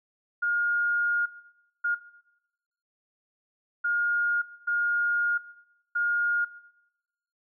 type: tone bursts at uneven times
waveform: sine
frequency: 1422 Hz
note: F6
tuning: 31 cents sharp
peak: -23 dBFS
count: 5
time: 0.42-1.26 / 1.84-1.95 / 3.84-4.42 / 4.67-5.38 / 5.95-6.45 s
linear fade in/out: 10 ms
effects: noise-tail reverb RT60 0.9 s tail -17 dB re dry